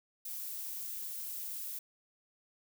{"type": "noise", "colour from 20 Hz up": "violet", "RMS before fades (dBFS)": -41, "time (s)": [0.25, 1.79], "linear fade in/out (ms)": 5, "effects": []}